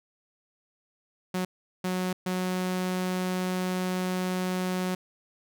sawtooth tone bursts at uneven times, 183.6 Hz, F#3, 13 cents flat, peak -23 dBFS, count 3, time 1.34-1.45 / 1.84-2.13 / 2.26-4.95 s, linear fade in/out 5 ms, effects none

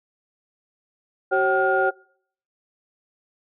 sine tone cluster, 380 / 542 / 765 / 1421 Hz, F#4 / C#5 / G5 / F6, +46 / -39 / -42 / +30 cents, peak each -22 dBFS, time 1.31-1.91 s, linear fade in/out 20 ms, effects noise-tail reverb RT60 0.6 s tail -25 dB re dry + tanh soft clip ceiling -8 dBFS

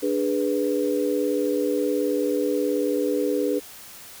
sine chord, G# diminished, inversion second, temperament equal, 293.7 / 415.3 / 493.9 Hz, D4 / G#4 / B4, 0 / 0 / 0 cents, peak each -25 dBFS, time 0.02-3.6 s, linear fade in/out 20 ms, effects white hiss -43 dBFS RMS until 4.2 s

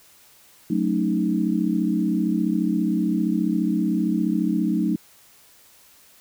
sine chord, D# half-diminished seventh, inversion first, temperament equal, 185 / 220 / 277.2 / 311.1 Hz, F#3 / A3 / C#4 / D#4, 0 / 0 / 0 / 0 cents, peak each -24 / -24 / -28 / -24 dBFS, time 0.7-4.96 s, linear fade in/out 5 ms, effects white hiss -53 dBFS RMS until 6.2 s

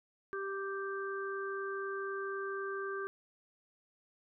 harmonic tone, 392 Hz, G4, in tune, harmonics 1 / 3 / 4, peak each -38 / -42 / -42 dBFS, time 0.33-3.07 s, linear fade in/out 0 ms, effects none

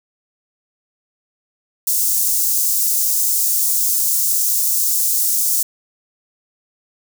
white high-pass noise, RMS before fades -17 dBFS, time 1.87-5.63 s, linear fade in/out 5 ms, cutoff 6000 Hz, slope 24 dB/octave, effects none

